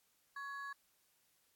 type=ring-modulated tone; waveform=triangle; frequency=1396.9 Hz; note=F6; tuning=in tune; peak=-38 dBFS; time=0.36-0.73 s; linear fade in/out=5 ms; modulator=283 Hz; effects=white hiss -75 dBFS RMS until 1.55 s + AAC 64 kbps